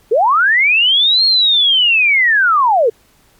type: linear two-way sweep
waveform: sine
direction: up then down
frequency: 395.9 to 4300 to 416.3 Hz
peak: -8 dBFS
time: 0.11-2.9 s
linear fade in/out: 10 ms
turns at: 1.25 s
effects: pink hiss -52 dBFS RMS until 3.39 s + MP3 96 kbps